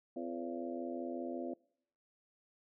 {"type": "harmonic tone with a mistuned harmonic", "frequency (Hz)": 85.3, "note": "F2", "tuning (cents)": -40, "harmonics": [3, 4, 5, 6, 7, 8], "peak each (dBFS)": [-42, -43, -52, -48, -46, -48], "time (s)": [0.16, 1.54], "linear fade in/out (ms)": 5, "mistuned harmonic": 7, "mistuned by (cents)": -60, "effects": ["noise-tail reverb RT60 0.7 s tail -25 dB re dry"]}